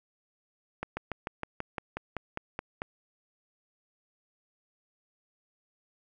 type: slowing click train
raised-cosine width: 0.5 ms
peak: -18 dBFS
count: 12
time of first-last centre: 0.83-2.819 s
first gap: 140 ms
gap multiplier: 1.05
effects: none